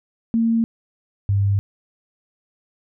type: tone pair in turn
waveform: sine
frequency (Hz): 228.3 / 99.78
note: A#3 / G2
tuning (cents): -36 / +31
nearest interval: octave + major second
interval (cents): 1433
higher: first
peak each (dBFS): -15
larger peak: neither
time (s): 0.34-0.64 / 1.29-1.59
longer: neither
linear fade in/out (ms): 0
effects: none